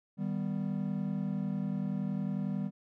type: chord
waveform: triangle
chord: Eb augmented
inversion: none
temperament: equal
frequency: 155.56 / 196 / 246.9 Hz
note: Eb3 / G3 / B3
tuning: 0 / 0 / 0 cents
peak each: -35 / -31 / -37 dBFS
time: 0.17-2.71 s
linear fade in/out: 50 ms
effects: none

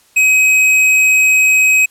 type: tone with hard clipping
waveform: triangle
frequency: 2534 Hz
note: D#7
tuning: 31 cents sharp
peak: -9 dBFS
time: 0.16-1.86 s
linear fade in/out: 10 ms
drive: 15 dB
effects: white hiss -51 dBFS RMS until 1.9 s + low-pass 12000 Hz 12 dB/octave

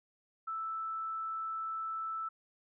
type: tone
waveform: sine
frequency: 1318.5 Hz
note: E6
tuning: in tune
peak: -35 dBFS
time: 0.47-2.29 s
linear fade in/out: 10 ms
effects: none

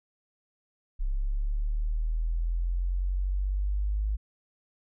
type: linear sweep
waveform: sine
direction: up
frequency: 33.12 to 52.4 Hz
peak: -25 dBFS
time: 0.99-4.17 s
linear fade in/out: 20 ms
effects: none

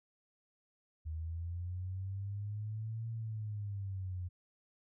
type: linear two-way sweep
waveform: sine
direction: up then down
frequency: 77.78 to 114.5 to 88.5 Hz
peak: -37 dBFS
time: 1.05-4.29 s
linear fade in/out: 20 ms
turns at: 3.09 s
effects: none

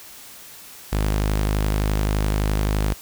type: tone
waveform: sawtooth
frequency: 51.7 Hz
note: G#1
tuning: 7 cents flat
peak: -15 dBFS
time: 0.92-2.94 s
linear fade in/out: 10 ms
effects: white hiss -42 dBFS RMS until 3.01 s

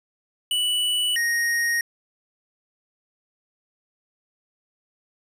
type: tone pair in turn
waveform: square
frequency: 2960 / 1869.5 Hz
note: F#7 / A#6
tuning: 0 / +4 cents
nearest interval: minor sixth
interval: 796 cents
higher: first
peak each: -21 dBFS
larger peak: neither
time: 0.51-1.16 / 1.16-1.81 s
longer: neither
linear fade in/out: 2 ms
effects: resampled to 32000 Hz + 10-bit

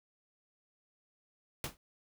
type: noise with exponential decay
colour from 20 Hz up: pink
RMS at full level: -32 dBFS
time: 1.64-1.77 s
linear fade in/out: 1 ms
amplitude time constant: 27 ms
effects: none

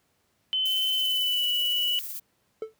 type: tone with pitch glide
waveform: sine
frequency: 3051 to 2947 Hz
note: G7 to F#7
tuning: -48 to -8 cents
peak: -23 dBFS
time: 0.53-1.99 s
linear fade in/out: 0 ms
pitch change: -60 cents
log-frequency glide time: 0.97-1.47 s
type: noise with tremolo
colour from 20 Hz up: violet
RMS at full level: -35 dBFS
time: 0.65-2.2 s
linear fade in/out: 10 ms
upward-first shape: sine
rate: 18 Hz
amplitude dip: 30%
type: tone with exponential decay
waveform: triangle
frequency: 440 Hz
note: A4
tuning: in tune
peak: -24 dBFS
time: 2.62-2.74 s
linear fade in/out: 2 ms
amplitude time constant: 25 ms
effects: pink hiss -70 dBFS RMS until 2.79 s + high-pass 80 Hz 12 dB/octave

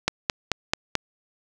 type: click train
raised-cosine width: 0.2 ms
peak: -3 dBFS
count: 5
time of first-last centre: 0.08-0.953 s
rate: 4.58 Hz
effects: none

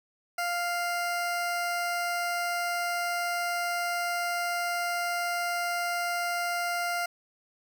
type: tone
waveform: 20% pulse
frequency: 698.5 Hz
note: F5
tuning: in tune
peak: -23 dBFS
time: 0.38-7.06 s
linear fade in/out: 5 ms
effects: none

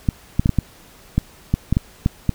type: clicks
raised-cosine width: 5 ms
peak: -3 dBFS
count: 11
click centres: 0.088 / 0.395 / 0.459 / 0.493 / 0.587 / 1.18 / 1.54 / 1.726 / 1.769 / 2.061 / 2.293 s
effects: pink hiss -47 dBFS RMS until 2.34 s

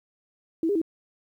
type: tone with pitch steps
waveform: sine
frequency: 326.6 / 406.1 / 325.2 Hz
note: E4 / G#4 / E4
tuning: -16 / -39 / -23 cents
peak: -21 dBFS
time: 0.63-0.816 s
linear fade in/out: 2 ms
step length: 62 ms
effects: 10-bit

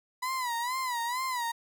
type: tone with vibrato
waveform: 35% pulse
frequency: 987.8 Hz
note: B5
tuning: in tune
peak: -28 dBFS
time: 0.22-1.52 s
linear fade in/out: 10 ms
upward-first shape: sine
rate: 2.2 Hz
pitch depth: 110 cents each way
effects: none

